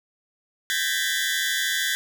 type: tone cluster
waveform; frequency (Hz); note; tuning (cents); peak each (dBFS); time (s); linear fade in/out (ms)
sawtooth; 1553 / 1646 / 1817 / 1978 / 3425; G6 / G#6 / A#6 / B6 / A7; -17 / -16 / -45 / +2 / -47; -26; 0.7-1.95; 0
effects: none